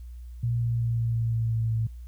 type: tone with pitch steps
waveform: sine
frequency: 118.4 / 117.51 / 116.64 / 115.76 / 114.9 / 114.04 / 113.18 / 112.34 Hz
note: A#2 / A#2 / A#2 / A#2 / A#2 / A#2 / A2 / A2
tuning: +27 / +14 / +1 / -12 / -25 / -38 / +49 / +36 cents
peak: -23 dBFS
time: 0.43-1.87 s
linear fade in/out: 5 ms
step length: 180 ms
effects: added 60 Hz sine -38 dBFS peak until 2.07 s + white hiss -67 dBFS RMS until 2.07 s